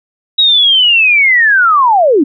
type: linear sweep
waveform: sine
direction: down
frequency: 3845 to 255.3 Hz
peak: -5 dBFS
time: 0.38-2.24 s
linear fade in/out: 10 ms
effects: none